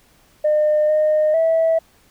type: tone with pitch steps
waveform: sine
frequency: 606 / 614 / 652 Hz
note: D#5 / D#5 / E5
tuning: -46 / -23 / -19 cents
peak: -12 dBFS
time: 0.44-1.79 s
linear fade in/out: 10 ms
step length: 450 ms
effects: tanh soft clip ceiling -10 dBFS + pink hiss -55 dBFS RMS until 2.1 s